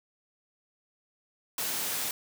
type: high-pass noise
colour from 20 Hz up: white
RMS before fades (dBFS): -32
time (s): 1.58-2.11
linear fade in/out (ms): 2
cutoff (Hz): 110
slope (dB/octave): 12
effects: none